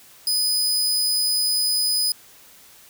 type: tone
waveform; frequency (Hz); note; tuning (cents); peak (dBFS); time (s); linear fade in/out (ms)
sawtooth; 4995; D#8; +6; -16; 0.27-2.12; 2
effects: white hiss -49 dBFS RMS until 2.89 s